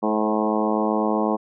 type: harmonic tone with a mistuned harmonic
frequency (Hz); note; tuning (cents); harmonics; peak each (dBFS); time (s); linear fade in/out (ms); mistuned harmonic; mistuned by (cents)
107.9; A2; -33; 2 / 3 / 4 / 5 / 6 / 7 / 8 / 9 / 10; -24 / -26 / -27 / -28 / -29 / -29 / -30 / -31 / -31; 0.02-1.37; 20; 5; -18
effects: none